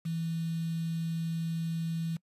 sine tone with quantisation, 164.6 Hz, E3, 2 cents flat, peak -30 dBFS, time 0.05-2.17 s, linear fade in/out 10 ms, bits 8, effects noise-tail reverb RT60 0.1 s tail -23 dB re dry + resampled to 32000 Hz

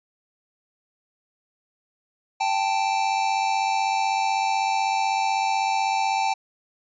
square tone pair together, 784 / 880 Hz, G5 / A5, 0 / 0 cents, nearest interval major second, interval 200 cents, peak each -24 / -25 dBFS, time 2.4-6.34 s, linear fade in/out 10 ms, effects resampled to 16000 Hz

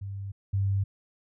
sine tone pair in turn, 98.7 / 98.31 Hz, G2 / G2, +12 / +5 cents, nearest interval unison, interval 7 cents, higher first, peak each -33 / -23 dBFS, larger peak second, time 0.01-0.32 / 0.53-0.84 s, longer neither, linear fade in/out 10 ms, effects none

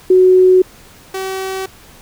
sine / sawtooth tone pair in turn, 370 / 381.3 Hz, F#4 / G4, 0 / -48 cents, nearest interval minor second, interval 52 cents, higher second, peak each -5 / -16 dBFS, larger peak first, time 0.1-0.62 / 1.14-1.66 s, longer neither, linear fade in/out 5 ms, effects pink hiss -42 dBFS RMS until 2.01 s

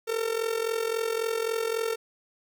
45% pulse tone with amplitude modulation, 453.3 Hz, A#4, 48 cents flat, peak -23 dBFS, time 0.07-1.96 s, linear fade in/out 20 ms, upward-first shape sine, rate 43.7 Hz, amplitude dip 75%, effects none

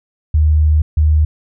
sine tone pair in turn, 76.7 / 76.7 Hz, D#2 / D#2, -24 / -24 cents, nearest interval unison, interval 0 cents, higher neither, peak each -8 dBFS, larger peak neither, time 0.34-0.82 / 0.97-1.25 s, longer first, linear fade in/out 5 ms, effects none

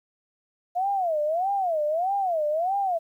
sine tone with vibrato, 691 Hz, F5, 19 cents flat, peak -22 dBFS, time 0.75-2.99 s, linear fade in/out 20 ms, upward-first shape sine, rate 1.6 Hz, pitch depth 260 cents each way, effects 10-bit

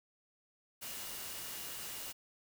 sine tone in noise, 2863 Hz, F7, 42 cents sharp, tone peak -55 dBFS, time 0.81-2.13 s, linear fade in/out 20 ms, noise white, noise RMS -44 dBFS, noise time 0.81-2.13 s, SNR -14 dB, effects none

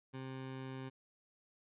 20% pulse tone, 131.9 Hz, C3, 14 cents sharp, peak -38 dBFS, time 0.13-0.9 s, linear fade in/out 20 ms, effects resampled to 8000 Hz

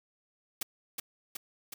white noise with echo, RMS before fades -33 dBFS, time 0.61-0.63 s, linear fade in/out 5 ms, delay 370 ms, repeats 3, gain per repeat -3 dB, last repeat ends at 1.74 s, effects none

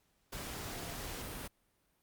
sine tone in noise, 690 Hz, F5, 21 cents flat, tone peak -52 dBFS, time 0.69-0.93 s, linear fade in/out 10 ms, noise pink, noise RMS -43 dBFS, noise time 0.32-1.48 s, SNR -12 dB, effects pink hiss -75 dBFS RMS until 2.02 s + Opus 48 kbps

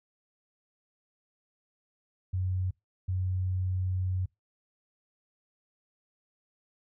sine tone bursts at uneven times, 92.5 Hz, F#2, in tune, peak -27 dBFS, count 2, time 2.33-2.71 / 3.08-4.26 s, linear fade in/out 10 ms, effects noise-tail reverb RT60 0.2 s tail -25 dB re dry

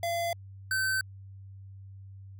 square tone pair in turn, 682 / 1538.1 Hz, F5 / G6, -41 / -33 cents, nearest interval octave + major second, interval 1408 cents, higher second, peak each -29 / -27 dBFS, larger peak second, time 0.03-0.33 / 0.71-1.01 s, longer neither, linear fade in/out 2 ms, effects added 97 Hz sine -44 dBFS peak until 2.39 s

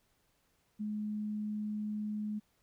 sine tone, 211.2 Hz, G#3, 29 cents sharp, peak -34 dBFS, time 0.79-2.4 s, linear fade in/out 20 ms, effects pink hiss -74 dBFS RMS until 2.62 s

